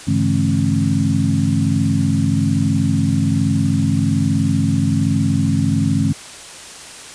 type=tone cluster; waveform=sine; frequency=100.3 / 142.1 / 163.3 / 215.3 / 270.9 Hz; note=G2 / C#3 / E3 / A3 / C#4; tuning=+40 / +43 / -16 / -37 / -40 cents; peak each=-20 dBFS; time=0.07-6.13 s; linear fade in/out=10 ms; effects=white hiss -35 dBFS RMS until 7.14 s + resampled to 22050 Hz